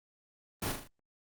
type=noise with echo; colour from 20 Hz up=pink; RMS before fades=-34 dBFS; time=0.62-0.72 s; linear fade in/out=5 ms; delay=39 ms; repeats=4; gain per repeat=-5 dB; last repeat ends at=0.876 s; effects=Opus 24 kbps